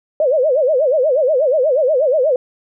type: tone with vibrato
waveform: sine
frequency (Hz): 562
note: C#5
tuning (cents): +24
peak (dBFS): -11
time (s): 0.2-2.36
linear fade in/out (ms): 2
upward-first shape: sine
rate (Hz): 8.3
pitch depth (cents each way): 230
effects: none